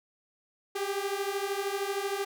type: beating tone pair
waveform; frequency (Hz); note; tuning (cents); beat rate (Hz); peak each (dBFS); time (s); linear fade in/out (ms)
sawtooth; 390.7 / 403.7; G4 / G#4; -6 / -49; 13; -29; 0.75-2.25; 10
effects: none